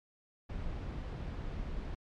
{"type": "noise", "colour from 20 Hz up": "brown", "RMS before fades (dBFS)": -39, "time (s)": [0.49, 1.95], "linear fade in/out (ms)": 10, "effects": ["low-pass 4000 Hz 12 dB/octave", "MP3 96 kbps"]}